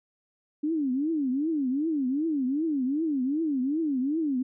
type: tone with vibrato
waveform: sine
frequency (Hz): 287.5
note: D4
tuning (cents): -37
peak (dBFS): -24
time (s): 0.63-4.43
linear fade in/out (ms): 10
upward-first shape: triangle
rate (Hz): 2.6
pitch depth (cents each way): 270
effects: none